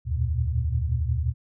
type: tone cluster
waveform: sine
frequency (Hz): 73.8 / 85.1 / 114.9 / 120.5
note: D2 / F2 / A#2 / B2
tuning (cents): +9 / -44 / -25 / -42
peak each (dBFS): -25 / -29 / -28 / -31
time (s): 0.05-1.34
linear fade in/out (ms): 50
effects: none